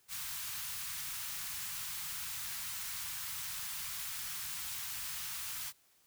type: band-stop noise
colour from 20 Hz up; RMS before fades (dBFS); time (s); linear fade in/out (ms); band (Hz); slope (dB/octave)
white; -41; 0.08-5.73; 50; 160 to 970; 24
effects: white hiss -69 dBFS RMS until 6.06 s